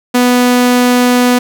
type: tone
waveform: sawtooth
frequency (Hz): 246.9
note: B3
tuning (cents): 0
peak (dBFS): -3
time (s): 0.14-1.39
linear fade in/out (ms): 10
effects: none